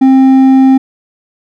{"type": "tone with hard clipping", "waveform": "sine", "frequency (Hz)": 264.8, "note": "C4", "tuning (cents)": 21, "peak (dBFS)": -4, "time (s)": [0.01, 0.78], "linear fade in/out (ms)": 10, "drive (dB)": 5, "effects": []}